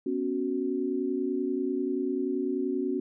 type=chord; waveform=sine; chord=B suspended second; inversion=none; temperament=equal; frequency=246.9 / 277.2 / 370 Hz; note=B3 / C#4 / F#4; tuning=0 / 0 / 0 cents; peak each=-33 / -30 / -30 dBFS; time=0.06-3 s; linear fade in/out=5 ms; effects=none